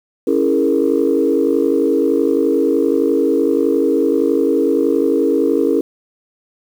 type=chord; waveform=sine; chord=A# half-diminished seventh; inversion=first; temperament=equal; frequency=277.2 / 329.6 / 415.3 / 466.2 Hz; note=C#4 / E4 / G#4 / A#4; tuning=0 / 0 / 0 / 0 cents; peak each=-17 dBFS; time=0.27-5.81 s; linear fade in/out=5 ms; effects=tanh soft clip ceiling -3 dBFS + 7-bit